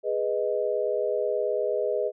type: chord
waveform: sine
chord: G# minor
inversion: none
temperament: equal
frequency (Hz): 415.3 / 493.9 / 622.3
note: G#4 / B4 / D#5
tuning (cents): 0 / 0 / 0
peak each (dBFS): -28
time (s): 0.03-2.12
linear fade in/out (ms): 50
effects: none